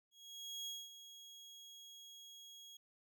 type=tone with ADSR envelope; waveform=30% pulse; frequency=3300 Hz; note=G#7; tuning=12 cents flat; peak=-39 dBFS; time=0.11-2.77 s; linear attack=560 ms; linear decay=220 ms; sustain=-12 dB; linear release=4 ms; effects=none